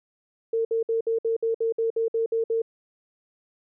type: tone bursts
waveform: sine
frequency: 454.1 Hz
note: A#4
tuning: 45 cents flat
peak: -21 dBFS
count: 12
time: 0.53-2.619 s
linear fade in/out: 5 ms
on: 120 ms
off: 59 ms
effects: none